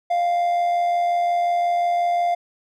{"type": "tone with amplitude modulation", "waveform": "triangle", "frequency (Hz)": 698, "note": "F5", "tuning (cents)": -1, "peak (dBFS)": -14, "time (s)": [0.1, 2.35], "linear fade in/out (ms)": 10, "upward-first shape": "sine", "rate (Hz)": 85.6, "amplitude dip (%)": 35, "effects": []}